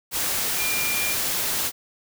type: tone in noise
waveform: sine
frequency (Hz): 2394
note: D7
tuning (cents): +33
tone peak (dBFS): -27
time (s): 0.56-1.16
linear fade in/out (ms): 50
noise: white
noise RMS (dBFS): -25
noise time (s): 0.11-1.72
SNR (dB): -5
effects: none